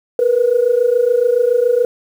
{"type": "tone pair together", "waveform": "sine", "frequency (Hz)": [466.8, 493.9], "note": ["A#4", "B4"], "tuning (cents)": [2, 0], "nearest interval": "minor second", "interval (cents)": 98, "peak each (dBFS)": [-14, -12], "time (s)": [0.19, 1.85], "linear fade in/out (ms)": 2, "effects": ["tanh soft clip ceiling -4 dBFS", "7-bit"]}